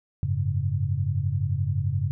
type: chord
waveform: sine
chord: F# suspended second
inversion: none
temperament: just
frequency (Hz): 92.5 / 104.06 / 138.75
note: F#2 / G#2 / C#3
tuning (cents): 0 / +4 / +2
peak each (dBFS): -27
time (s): 0.23-2.11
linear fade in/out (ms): 0
effects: none